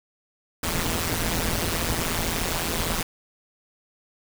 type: noise with amplitude modulation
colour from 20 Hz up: pink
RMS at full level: -22 dBFS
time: 0.63-3.03 s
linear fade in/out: 5 ms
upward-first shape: sine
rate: 167 Hz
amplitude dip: 90%
effects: none